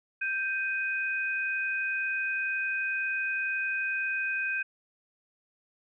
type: tone pair together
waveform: sine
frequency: 1568 / 2499 Hz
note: G6 / D#7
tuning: 0 / +7 cents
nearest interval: minor sixth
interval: 807 cents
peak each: -30 / -31 dBFS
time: 0.21-4.63 s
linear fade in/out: 10 ms
effects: none